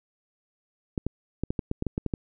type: clicks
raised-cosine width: 3 ms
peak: -14 dBFS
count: 11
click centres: 0.978 / 1.066 / 1.436 / 1.505 / 1.592 / 1.714 / 1.824 / 1.867 / 1.979 / 2.063 / 2.138 s
effects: none